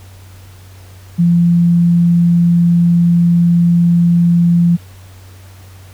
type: tone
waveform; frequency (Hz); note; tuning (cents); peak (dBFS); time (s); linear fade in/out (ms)
sine; 171.7; F3; -29; -7; 1.18-4.77; 20
effects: added 94 Hz sine -35 dBFS peak until 5.93 s + pink hiss -44 dBFS RMS until 5.93 s